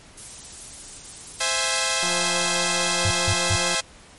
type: noise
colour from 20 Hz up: violet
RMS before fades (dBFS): -33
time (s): 0.17-2.6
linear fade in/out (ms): 10
type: chord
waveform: 5% pulse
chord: C augmented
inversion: none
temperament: equal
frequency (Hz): 523.3 / 659.3 / 830.6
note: C5 / E5 / G#5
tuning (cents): 0 / 0 / 0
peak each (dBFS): -14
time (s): 1.4-3.81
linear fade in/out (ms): 10
type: click train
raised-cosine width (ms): 1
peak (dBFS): -19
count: 303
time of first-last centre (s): 2.03-3.746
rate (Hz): 176
type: tone bursts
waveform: sine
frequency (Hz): 98.8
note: G2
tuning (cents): +14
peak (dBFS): -20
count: 3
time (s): 3.05-3.558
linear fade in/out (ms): 0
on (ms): 56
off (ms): 170
effects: pink hiss -48 dBFS RMS until 4.18 s + MP3 48 kbps